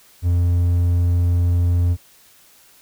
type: tone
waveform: triangle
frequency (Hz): 87.31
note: F2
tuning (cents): 0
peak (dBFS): -12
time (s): 0.22-1.97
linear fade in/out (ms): 50
effects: white hiss -51 dBFS RMS until 2.81 s